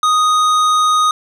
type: tone with hard clipping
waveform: sine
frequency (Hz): 1244.5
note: D#6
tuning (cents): 0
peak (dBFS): -12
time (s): 0.03-1.11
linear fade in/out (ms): 2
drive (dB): 12
effects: none